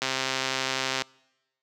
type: click train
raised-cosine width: 0.2 ms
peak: -9 dBFS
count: 133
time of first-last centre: 0.02-1.02 s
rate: 132 Hz
effects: noise-tail reverb RT60 1.0 s tail -26 dB re dry + high-pass 150 Hz 12 dB/octave